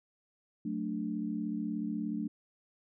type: chord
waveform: sine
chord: D major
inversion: first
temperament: just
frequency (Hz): 183.54 / 220.2 / 293.7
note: F#3 / A3 / D4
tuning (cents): -14 / +2 / 0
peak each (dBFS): -39 / -35 / -37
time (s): 0.65-2.28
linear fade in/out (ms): 5
effects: none